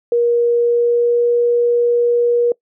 sine tone with pitch glide, 474.5 to 477.8 Hz, A#4 to A#4, +31 to +43 cents, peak -11 dBFS, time 0.12-2.52 s, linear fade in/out 2 ms, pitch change +12 cents, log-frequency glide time 0.58-1.3 s, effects noise-tail reverb RT60 0.1 s tail -23 dB re dry

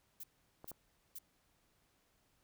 violet noise bursts, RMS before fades -47 dBFS, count 3, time 0.2-1.188 s, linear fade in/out 5 ms, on 36 ms, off 440 ms
clicks, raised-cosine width 1 ms, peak -37 dBFS, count 2, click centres 0.644 / 0.716 s
effects pink hiss -75 dBFS RMS until 2.43 s

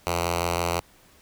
5% pulse tone with notch filter, 86 Hz, F2, 26 cents flat, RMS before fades -26 dBFS, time 0.07-0.8 s, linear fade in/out 0 ms, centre 230 Hz, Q 0.84, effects pink hiss -56 dBFS RMS until 1.21 s

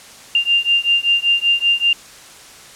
sine beating tone pair, 2791 / 2796.2 Hz, F7 / F7, -2 / +1 cents, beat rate 5.2 Hz, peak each -16 dBFS, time 0.35-1.93 s, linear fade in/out 2 ms, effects white hiss -40 dBFS RMS until 2.75 s + low-pass 9000 Hz 12 dB/octave

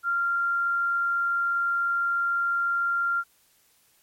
sine tone, 1387 Hz, F6, 12 cents flat, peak -22 dBFS, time 0.03-3.24 s, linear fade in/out 50 ms, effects white hiss -63 dBFS RMS until 4.02 s + MP3 64 kbps

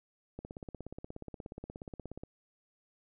click train, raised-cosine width 2 ms, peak -29 dBFS, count 32, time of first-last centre 0.39-2.235 s, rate 16.8 Hz, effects none

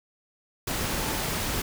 sine tone in noise, 880 Hz, A5, in tune, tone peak -39 dBFS, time 1-1.22 s, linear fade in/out 5 ms, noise pink, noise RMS -29 dBFS, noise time 0.67-1.62 s, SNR -13 dB, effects none

